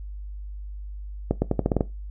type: accelerating click train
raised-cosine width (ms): 2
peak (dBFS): -7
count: 8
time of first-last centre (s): 1.31-1.808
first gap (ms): 110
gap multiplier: 0.85
effects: noise-tail reverb RT60 0.2 s tail -17 dB re dry + added 50 Hz sine -33 dBFS peak until 2.1 s